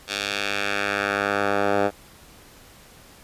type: tone with band-pass filter sweep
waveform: 10% pulse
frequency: 101 Hz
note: G#2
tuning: 48 cents flat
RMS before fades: -24 dBFS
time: 0.07-1.91 s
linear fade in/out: 50 ms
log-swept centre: 3900 to 750 Hz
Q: 1.2
effects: pink hiss -49 dBFS RMS until 3.23 s + resampled to 32000 Hz